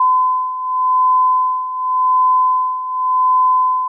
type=beating tone pair; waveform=sine; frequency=1017 / 1017.88 Hz; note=C6 / C6; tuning=-50 / -48 cents; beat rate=0.88 Hz; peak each=-18 / -13 dBFS; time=0-3.88 s; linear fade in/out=5 ms; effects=none